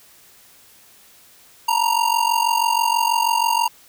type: ring-modulated tone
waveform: square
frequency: 932.3 Hz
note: A#5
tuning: in tune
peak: -14 dBFS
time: 1.68-3.68 s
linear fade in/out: 5 ms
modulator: 23.1 Hz
effects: white hiss -50 dBFS RMS until 3.88 s